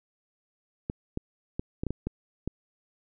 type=clicks; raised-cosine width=3 ms; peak=-17 dBFS; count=8; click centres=0.899 / 1.174 / 1.595 / 1.835 / 1.867 / 1.906 / 2.07 / 2.476 s; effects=none